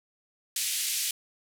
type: band-pass noise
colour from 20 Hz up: white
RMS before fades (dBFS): -30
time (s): 0.56-1.11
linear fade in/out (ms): 2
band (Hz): 2300 to 12000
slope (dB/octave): 24
effects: none